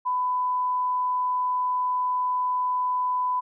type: tone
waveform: sine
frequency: 1000 Hz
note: B5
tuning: 21 cents sharp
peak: -22 dBFS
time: 0.05-3.41 s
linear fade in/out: 20 ms
effects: none